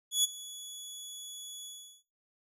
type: tone with ADSR envelope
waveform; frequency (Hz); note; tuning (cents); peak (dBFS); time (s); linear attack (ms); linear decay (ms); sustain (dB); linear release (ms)
20% pulse; 3392; G#7; +36; -17; 0.11-2.03; 130; 19; -20; 380
effects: noise-tail reverb RT60 0.4 s tail -19 dB re dry